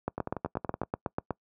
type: two click trains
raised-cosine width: 1 ms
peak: -19 / -15 dBFS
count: 8 / 11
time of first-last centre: 0.18-0.834 / 0.08-1.307 s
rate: 10.7 / 8.15 Hz
effects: noise-tail reverb RT60 0.1 s tail -25 dB re dry + high-pass 80 Hz 12 dB/octave